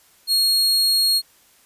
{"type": "tone", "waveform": "40% pulse", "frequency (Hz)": 4287, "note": "C8", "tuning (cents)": 41, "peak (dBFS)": -14, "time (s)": [0.27, 1.22], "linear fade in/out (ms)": 50, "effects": ["white hiss -55 dBFS RMS until 1.65 s", "resampled to 32000 Hz"]}